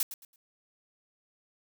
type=noise with echo; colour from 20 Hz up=blue; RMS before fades=-28 dBFS; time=0-0.03 s; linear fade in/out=2 ms; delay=110 ms; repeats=3; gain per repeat=-12 dB; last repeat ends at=0.36 s; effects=none

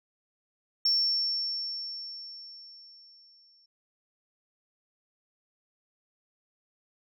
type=tone with exponential decay; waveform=sine; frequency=5440 Hz; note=F8; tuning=46 cents flat; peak=-20 dBFS; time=0.85-3.66 s; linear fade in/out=5 ms; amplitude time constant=610 ms; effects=tanh soft clip ceiling -18 dBFS

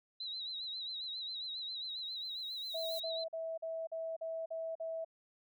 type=tone with vibrato; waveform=sine; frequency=3934 Hz; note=B7; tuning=7 cents flat; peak=-39 dBFS; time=0.2-3.24 s; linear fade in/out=5 ms; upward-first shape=sine; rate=7.4 Hz; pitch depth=76 cents each way
type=noise with exponential growth; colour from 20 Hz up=violet; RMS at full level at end=-46 dBFS; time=1.8-3 s; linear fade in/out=5 ms; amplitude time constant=260 ms
type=tone bursts; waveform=sine; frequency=652 Hz; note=E5; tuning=19 cents flat; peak=-37 dBFS; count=8; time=2.74-5.048 s; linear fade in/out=10 ms; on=250 ms; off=44 ms
effects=none

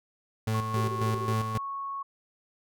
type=tone with tremolo; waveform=35% pulse; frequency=110 Hz; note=A2; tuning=in tune; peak=-24 dBFS; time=0.47-1.58 s; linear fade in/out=5 ms; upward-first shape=square; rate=3.7 Hz; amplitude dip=55%
type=tone with pitch glide; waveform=sine; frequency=1096 to 1103.6 Hz; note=C#6 to C#6; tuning=-20 to -8 cents; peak=-32 dBFS; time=0.54-2.03 s; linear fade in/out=10 ms; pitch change=+12 cents; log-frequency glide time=1.16-1.48 s
type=tone bursts; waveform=sine; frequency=382.9 Hz; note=G4; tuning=41 cents flat; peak=-33 dBFS; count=8; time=0.76-1.332 s; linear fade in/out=5 ms; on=54 ms; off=20 ms
effects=none

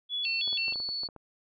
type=tone with vibrato; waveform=sine; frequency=3031 Hz; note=F#7; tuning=41 cents sharp; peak=-29 dBFS; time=0.09-0.75 s; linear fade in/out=50 ms; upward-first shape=square; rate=3.1 Hz; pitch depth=200 cents each way
type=tone; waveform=sine; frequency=4435 Hz; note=C#8; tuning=in tune; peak=-31 dBFS; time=0.23-1.08 s; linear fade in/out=20 ms
type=clicks; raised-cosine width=1 ms; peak=-32 dBFS; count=10; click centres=0.477 / 0.529 / 0.682 / 0.724 / 0.758 / 0.801 / 0.89 / 1.034 / 1.088 / 1.163 s
effects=none

